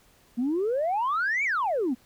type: exponential two-way sweep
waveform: sine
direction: up then down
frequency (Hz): 228.3 to 2349 to 228.3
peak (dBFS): -22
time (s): 0.37-1.95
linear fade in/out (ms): 20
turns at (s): 1.44
effects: tanh soft clip ceiling -20 dBFS + pink hiss -60 dBFS RMS until 2.05 s